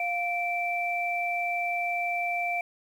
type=tone pair together; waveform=sine; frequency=702 / 2336 Hz; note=F5 / D7; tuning=+9 / -10 cents; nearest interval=octave + major sixth; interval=2081 cents; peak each=-29 / -29 dBFS; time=0-2.61 s; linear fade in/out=2 ms; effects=9-bit